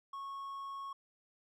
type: tone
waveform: triangle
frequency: 1100 Hz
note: C#6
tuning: 14 cents flat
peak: -39 dBFS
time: 0.13-0.93 s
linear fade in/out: 5 ms
effects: none